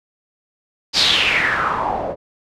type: noise with low-pass filter sweep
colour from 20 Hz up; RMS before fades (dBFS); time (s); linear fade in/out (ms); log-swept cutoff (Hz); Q
white; -18; 0.93-2.16; 50; 4800 to 520; 5.1
effects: none